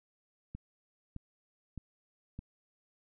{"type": "click train", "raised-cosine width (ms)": 5, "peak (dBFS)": -29, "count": 4, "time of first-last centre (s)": [0.55, 2.39], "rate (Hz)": 1.63, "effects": []}